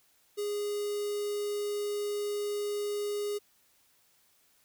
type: tone with notch filter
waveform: square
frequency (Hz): 412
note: G#4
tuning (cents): -14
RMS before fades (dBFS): -33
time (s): 0.37-3.39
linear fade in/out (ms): 20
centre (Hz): 1600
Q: 0.56
effects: white hiss -67 dBFS RMS until 4.64 s